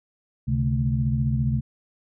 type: tone cluster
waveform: sine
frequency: 69.1 / 130.8 / 145.7 / 219.4 Hz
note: C#2 / C3 / D3 / A3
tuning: -5 / 0 / -13 / -5 cents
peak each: -28 / -22 / -30 / -28 dBFS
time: 0.47-1.61 s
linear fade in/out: 20 ms
effects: none